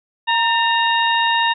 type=harmonic tone with a mistuned harmonic; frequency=932.3 Hz; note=A#5; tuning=in tune; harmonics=1 / 2 / 3 / 4; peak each=-17 / -20 / -22 / -23 dBFS; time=0.27-1.54 s; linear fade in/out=20 ms; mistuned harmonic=2; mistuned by=-54 cents; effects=none